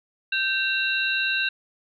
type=tone cluster; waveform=sine; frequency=1559 / 2730 / 3781 / 3992 Hz; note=G6 / F7 / A#7 / B7; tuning=-10 / -40 / +24 / +18 cents; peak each=-25 / -25 / -32 / -32 dBFS; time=0.32-1.49 s; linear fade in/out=5 ms; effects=none